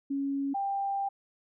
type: tone pair in turn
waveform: sine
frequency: 277.2 / 791.5 Hz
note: C#4 / G5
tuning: 0 / +17 cents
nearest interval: octave + tritone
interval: 1817 cents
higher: second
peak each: -28 dBFS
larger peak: neither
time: 0.1-0.54 / 0.54-1.09 s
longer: second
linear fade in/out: 10 ms
effects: none